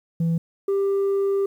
sine tone pair in turn, 166 / 394.8 Hz, E3 / G4, +12 / +12 cents, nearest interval octave + minor third, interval 1500 cents, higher second, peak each -16 dBFS, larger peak neither, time 0.2-0.38 / 0.68-1.46 s, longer second, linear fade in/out 5 ms, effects tanh soft clip ceiling -18 dBFS + 9-bit

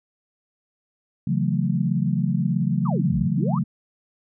sine chord, F# minor seventh, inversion second, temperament just, 138.75 / 166.5 / 185 / 222 Hz, C#3 / E3 / F#3 / A3, +2 / +18 / 0 / +16 cents, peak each -24 / -25 / -24 / -27 dBFS, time 1.27-3.64 s, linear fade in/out 5 ms
sine exponential two-way sweep, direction down then up, 1319 to 53.6 to 1319 Hz, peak -28 dBFS, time 2.85-3.59 s, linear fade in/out 10 ms, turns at 3.18 s
effects none

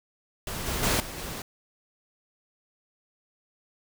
pink noise with level steps, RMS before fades -34 / -30 / -24 / -38 / -36 dBFS, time 0.47-1.42 s, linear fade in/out 2 ms, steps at 0.66 / 0.83 / 1 / 1.17 s, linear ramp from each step 2 ms, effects none

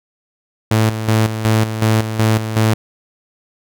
sawtooth tone with tremolo, 110 Hz, A2, in tune, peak -7 dBFS, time 0.71-2.74 s, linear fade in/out 5 ms, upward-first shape square, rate 2.7 Hz, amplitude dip 65%, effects none

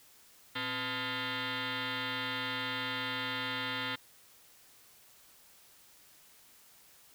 sine tone with frequency modulation, 880 Hz, A5, in tune, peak -33 dBFS, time 0.55-3.96 s, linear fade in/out 10 ms, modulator 381 Hz, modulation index 7.8, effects white hiss -60 dBFS RMS until 7.14 s

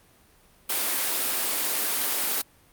white high-pass noise, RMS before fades -26 dBFS, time 0.69-2.42 s, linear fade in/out 10 ms, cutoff 240 Hz, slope 24 dB/octave, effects pink hiss -58 dBFS RMS until 2.72 s + Opus 32 kbps

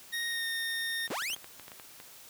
25% pulse tone with pitch glide, 1864.7 to 1836.9 Hz, A#6 to A#6, 0 to -26 cents, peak -28 dBFS, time 0.12-1.08 s, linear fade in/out 20 ms, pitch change -26 cents, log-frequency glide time 0.29-0.45 s
clicks, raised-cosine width 0.3 ms, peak -30 dBFS, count 12, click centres 1.078 / 1.117 / 1.222 / 1.301 / 1.333 / 1.364 / 1.444 / 1.597 / 1.681 / 1.718 / 1.798 / 2.001 s
sawtooth linear sweep, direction up, 132.2 to 3292 Hz, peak -29 dBFS, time 1.1-1.35 s, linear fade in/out 5 ms
effects white hiss -52 dBFS RMS until 2.29 s + high-pass 60 Hz 12 dB/octave

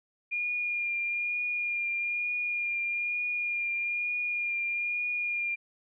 sine tone with vibrato, 2418 Hz, D7, 50 cents sharp, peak -28 dBFS, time 0.31-5.56 s, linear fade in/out 20 ms, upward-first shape triangle, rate 1.1 Hz, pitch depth 20 cents each way, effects none

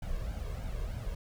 brown noise with flanger, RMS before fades -36 dBFS, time 0.02-1.15 s, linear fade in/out 5 ms, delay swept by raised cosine 1.3 to 1.87 ms, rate 3.2 Hz, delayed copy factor +0.7, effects none

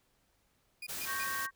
35% pulse tone bursts, 2446 Hz, D#7, 30 cents flat, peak -38 dBFS, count 3, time 0.82-1.241 s, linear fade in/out 5 ms, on 47 ms, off 140 ms
white noise, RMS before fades -40 dBFS, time 0.88-1.47 s, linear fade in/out 20 ms
sine chord, G diminished, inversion second, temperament equal, 1108.7 / 1568 / 1864.7 Hz, Db6 / G6 / Bb6, 0 / 0 / 0 cents, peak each -39 / -38 / -41 dBFS, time 1.05-1.51 s, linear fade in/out 50 ms
effects pink hiss -73 dBFS RMS until 1.55 s

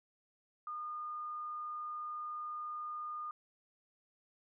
sine tone, 1219 Hz, D#6, 36 cents flat, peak -39 dBFS, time 0.67-3.31 s, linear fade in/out 2 ms, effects none

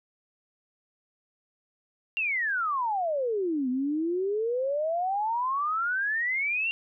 sine exponential two-way sweep, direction down then up, 2794 to 247.2 to 2794 Hz, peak -25 dBFS, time 2.17-6.71 s, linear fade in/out 0 ms, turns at 3.69 s, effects none

